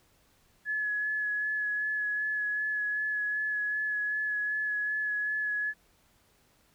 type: tone with vibrato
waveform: sine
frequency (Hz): 1700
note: G#6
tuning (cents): +40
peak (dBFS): -28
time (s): 0.65-5.74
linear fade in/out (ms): 50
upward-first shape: sine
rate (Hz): 2.6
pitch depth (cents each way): 17
effects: pink hiss -66 dBFS RMS until 6.74 s